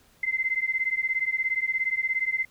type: beating tone pair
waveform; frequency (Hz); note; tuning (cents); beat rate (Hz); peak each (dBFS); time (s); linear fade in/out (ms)
sine; 2062 / 2079; C7 / C7; -26 / -12; 17; -27; 0.23-2.45; 5
effects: pink hiss -60 dBFS RMS until 2.5 s